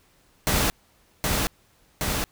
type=noise with echo; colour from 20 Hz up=pink; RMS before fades=-22 dBFS; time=0.47-0.7 s; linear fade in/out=0 ms; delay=770 ms; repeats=2; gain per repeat=-2 dB; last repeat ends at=2.24 s; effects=pink hiss -61 dBFS RMS until 2.31 s